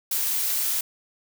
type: noise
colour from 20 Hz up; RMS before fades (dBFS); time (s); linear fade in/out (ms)
blue; -25; 0.11-0.81; 5
effects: none